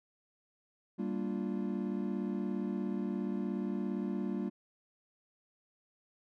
triangle chord, G minor seventh, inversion none, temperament equal, 196 / 233.1 / 293.7 / 349.2 Hz, G3 / Bb3 / D4 / F4, 0 / 0 / 0 / 0 cents, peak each -34 / -36 / -39 / -39 dBFS, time 0.98-4.5 s, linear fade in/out 20 ms, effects none

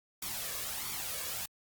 white noise with flanger, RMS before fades -38 dBFS, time 0.22-1.46 s, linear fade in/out 5 ms, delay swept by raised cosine 0.87 to 1.82 ms, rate 1.5 Hz, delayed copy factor +0.55, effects Opus 48 kbps

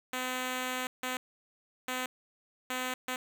5% pulse tone bursts at uneven times, 254.6 Hz, C4, 47 cents flat, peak -21 dBFS, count 5, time 0.13-0.87 / 1.03-1.17 / 1.88-2.06 / 2.7-2.94 / 3.08-3.16 s, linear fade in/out 2 ms, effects none

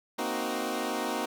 15% pulse chord, C half-diminished seventh, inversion third, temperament equal with one note detuned, 233.1 / 261.6 / 311.1 / 372.1 Hz, Bb3 / C4 / Eb4 / Gb4, 0 / 0 / 0 / +10 cents, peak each -29 dBFS, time 0.18-1.26 s, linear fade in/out 10 ms, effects none

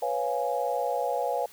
sine chord, C# dominant seventh, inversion third, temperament equal, 493.9 / 554.4 / 698.5 / 830.6 Hz, B4 / C#5 / E#5 / G#5, 0 / 0 / 0 / 0 cents, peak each -31 dBFS, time 0.02-1.46 s, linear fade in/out 5 ms, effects white hiss -52 dBFS RMS until 1.52 s

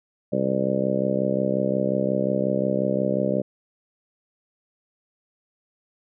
harmonic tone, 65.6 Hz, C2, 5 cents sharp, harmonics 2 / 3 / 4 / 5 / 6 / 7 / 8 / 9, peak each -32 / -26 / -30 / -31 / -31 / -31 / -28 / -26 dBFS, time 0.32-3.42 s, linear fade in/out 10 ms, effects none

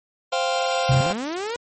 sawtooth chord, C suspended fourth, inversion none, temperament just, 523.3 / 697.7 / 784.9 Hz, C5 / F5 / G5, 0 / -2 / +2 cents, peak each -20 / -20 / -23 dBFS, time 0.32-1.13 s, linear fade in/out 10 ms
sine tone, 131.7 Hz, C3, 12 cents sharp, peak -15 dBFS, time 0.89-1.01 s, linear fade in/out 5 ms
sawtooth linear sweep, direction up, 55.7 to 490.4 Hz, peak -22 dBFS, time 0.91-1.56 s, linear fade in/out 0 ms
clicks, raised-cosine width 1 ms, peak -16 dBFS, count 2, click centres 1.064 / 1.105 s
effects MP3 32 kbps

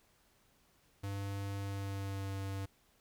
square tone with pitch glide, 99.4 to 97.52 Hz, G2 to G2, +25 to -8 cents, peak -38 dBFS, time 1.03-2.66 s, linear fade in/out 10 ms, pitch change -33 cents, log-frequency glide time 1.56-2.33 s, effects pink hiss -70 dBFS RMS until 3 s

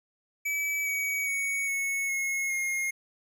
square tone with pitch steps, 2295 / 2263 / 2232 / 2202 / 2171 / 2141 Hz, D7 / C#7 / C#7 / C#7 / C#7 / C7, -40 / +35 / +11 / -12 / -37 / +39 cents, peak -28 dBFS, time 0.45-2.91 s, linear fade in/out 10 ms, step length 410 ms, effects none

